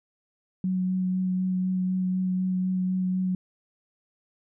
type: tone with vibrato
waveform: sine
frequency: 185 Hz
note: F#3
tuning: in tune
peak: -23 dBFS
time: 0.64-3.35 s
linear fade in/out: 2 ms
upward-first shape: sine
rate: 4 Hz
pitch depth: 11 cents each way
effects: none